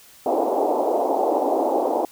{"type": "band-pass noise", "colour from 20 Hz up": "white", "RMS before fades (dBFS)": -21, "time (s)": [0.26, 2.05], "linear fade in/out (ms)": 2, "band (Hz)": [280, 850], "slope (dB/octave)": 48, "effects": ["white hiss -49 dBFS RMS until 2.11 s"]}